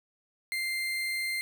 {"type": "tone", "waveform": "35% pulse", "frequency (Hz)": 2093, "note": "C7", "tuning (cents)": 0, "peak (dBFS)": -28, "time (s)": [0.52, 1.41], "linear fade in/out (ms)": 0, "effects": []}